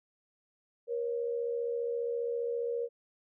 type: tone pair together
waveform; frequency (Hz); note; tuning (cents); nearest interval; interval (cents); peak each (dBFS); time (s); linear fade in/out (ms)
sine; 474.1 / 549; A#4 / C#5; +29 / -17; minor third; 254; -31 / -39; 0.87-2.89; 50
effects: none